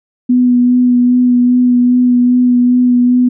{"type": "tone with vibrato", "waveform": "sine", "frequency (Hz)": 246.9, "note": "B3", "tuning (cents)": 0, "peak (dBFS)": -6, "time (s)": [0.29, 3.29], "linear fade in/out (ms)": 10, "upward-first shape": "sine", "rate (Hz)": 2.5, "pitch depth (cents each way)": 16, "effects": []}